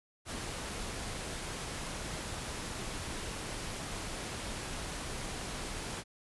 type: low-pass noise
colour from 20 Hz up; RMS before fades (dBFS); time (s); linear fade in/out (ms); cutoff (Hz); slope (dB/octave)
pink; -40; 0.25-6.04; 50; 11000; 96
effects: none